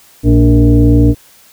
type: tone with frequency modulation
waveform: sine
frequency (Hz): 116.54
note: A#2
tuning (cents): 0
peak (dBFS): -4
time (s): 0.23-1.15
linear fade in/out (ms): 50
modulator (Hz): 175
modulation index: 1.4
effects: white hiss -44 dBFS RMS until 1.52 s